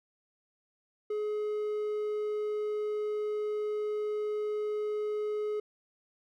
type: tone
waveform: triangle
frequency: 422.3 Hz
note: G#4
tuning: 29 cents sharp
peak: -28 dBFS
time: 1.1-5.6 s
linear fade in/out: 5 ms
effects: none